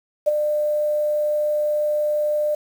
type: tone with ADSR envelope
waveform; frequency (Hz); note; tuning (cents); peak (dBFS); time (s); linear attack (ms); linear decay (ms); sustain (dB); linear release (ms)
sine; 599; D5; +34; -11; 0.26-2.55; 21; 17; -7; 6
effects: 7-bit